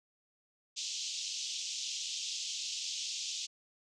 white band-pass noise, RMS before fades -39 dBFS, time 0.76-3.47 s, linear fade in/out 20 ms, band 2800 to 6900 Hz, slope 48 dB/octave, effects none

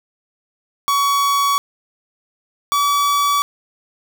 45% pulse tone pair in turn, 1125 / 1144 Hz, C#6 / D6, +25 / -46 cents, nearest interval unison, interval 29 cents, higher second, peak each -14 dBFS, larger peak neither, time 0.88-1.58 / 2.72-3.42 s, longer neither, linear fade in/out 0 ms, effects 9-bit

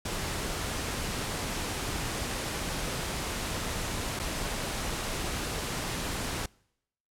pink noise with dropouts, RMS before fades -33 dBFS, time 0.05-6.46 s, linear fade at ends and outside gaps 5 ms, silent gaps 4.192-4.196 s, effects noise-tail reverb RT60 0.8 s tail -26 dB re dry + low-pass 11000 Hz 12 dB/octave

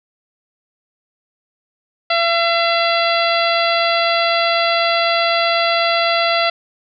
harmonic tone with a mistuned harmonic, 677 Hz, E5, 46 cents sharp, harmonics 1 / 2 / 3 / 4 / 5 / 6 / 7, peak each -17 / -20 / -22 / -23 / -24 / -25 / -25 dBFS, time 2.1-6.5 s, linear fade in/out 5 ms, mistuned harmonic 7, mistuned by -21 cents, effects none

